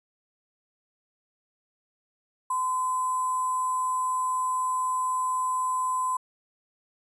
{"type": "tone with sample-and-hold", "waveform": "sine", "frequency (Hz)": 1022, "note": "C6", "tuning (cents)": -41, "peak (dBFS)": -24, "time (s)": [2.5, 6.17], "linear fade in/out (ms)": 5, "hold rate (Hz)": 8820, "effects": ["resampled to 22050 Hz"]}